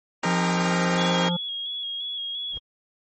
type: chord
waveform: 10% pulse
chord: C minor seventh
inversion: none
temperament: equal with one note detuned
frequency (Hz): 261.6 / 311.1 / 401.6 / 466.2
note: C4 / Eb4 / G4 / Bb4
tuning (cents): 0 / 0 / +42 / 0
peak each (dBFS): -21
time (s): 0.23-1.29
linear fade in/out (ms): 5
type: harmonic tone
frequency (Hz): 174.61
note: F3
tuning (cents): 0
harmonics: 1 / 3 / 5 / 7 / 8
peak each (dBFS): -23 / -32 / -33 / -45 / -45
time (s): 0.25-1.37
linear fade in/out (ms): 10
type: tone with vibrato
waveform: sine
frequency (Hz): 3322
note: G#7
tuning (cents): 0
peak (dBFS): -28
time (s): 0.97-2.59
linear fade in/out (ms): 20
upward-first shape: square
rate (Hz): 2.9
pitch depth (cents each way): 26
type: noise with exponential growth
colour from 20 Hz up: brown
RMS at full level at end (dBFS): -37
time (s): 2.44-2.58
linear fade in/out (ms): 2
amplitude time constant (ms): 29
effects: low-pass 9000 Hz 12 dB/octave + MP3 32 kbps